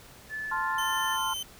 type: tone with pitch glide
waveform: sine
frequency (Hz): 1738 to 1769.4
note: A6 to A6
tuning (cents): -22 to +9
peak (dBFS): -32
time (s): 0.29-1.18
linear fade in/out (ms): 50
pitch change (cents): +31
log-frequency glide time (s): 0.55-0.93
type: chord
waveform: sine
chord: F major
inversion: first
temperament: equal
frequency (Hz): 880 / 1046.5 / 1396.9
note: A5 / C6 / F6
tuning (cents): 0 / 0 / 0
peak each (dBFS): -33 / -30 / -35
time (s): 0.51-1.34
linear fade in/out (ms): 10
type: tone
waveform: sawtooth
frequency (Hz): 3076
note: G7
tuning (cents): -33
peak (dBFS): -29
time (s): 0.78-1.43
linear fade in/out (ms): 5
effects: pink hiss -51 dBFS RMS until 1.59 s